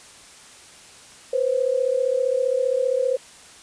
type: tone pair together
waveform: sine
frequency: 493.9 / 529.1 Hz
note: B4 / C5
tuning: 0 / +19 cents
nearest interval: minor second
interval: 119 cents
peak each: -22 / -21 dBFS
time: 1.33-3.17 s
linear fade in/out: 5 ms
effects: white hiss -46 dBFS RMS until 3.62 s + resampled to 22050 Hz